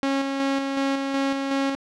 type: tone with tremolo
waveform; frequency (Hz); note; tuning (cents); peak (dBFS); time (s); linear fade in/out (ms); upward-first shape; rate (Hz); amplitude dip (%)
sawtooth; 273.5; C#4; -23; -17; 0.03-1.75; 0; square; 2.7; 35
effects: low-pass 5000 Hz 12 dB/octave